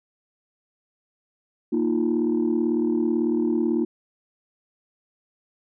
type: chord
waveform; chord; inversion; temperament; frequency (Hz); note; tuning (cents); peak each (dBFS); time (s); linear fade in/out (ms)
sine; Bb suspended fourth; none; equal; 233.1 / 311.1 / 349.2; Bb3 / Eb4 / F4; 0 / 0 / 0; -23; 1.72-3.85; 10
effects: tanh soft clip ceiling -14 dBFS